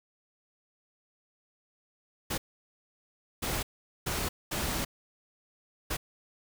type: noise bursts at uneven times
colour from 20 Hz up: pink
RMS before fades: -32 dBFS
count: 5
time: 2.3-2.38 / 3.42-3.63 / 4.06-4.29 / 4.51-4.85 / 5.9-5.97 s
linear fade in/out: 10 ms
effects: none